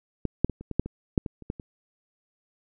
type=clicks; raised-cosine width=3 ms; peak=-13 / -6 / -19 / -27 / -19 / -8 / -21 / -7 / -19 / -30 / -17 / -25 dBFS; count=12; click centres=0.253 / 0.446 / 0.497 / 0.61 / 0.713 / 0.796 / 0.86 / 1.178 / 1.262 / 1.423 / 1.501 / 1.598 s; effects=none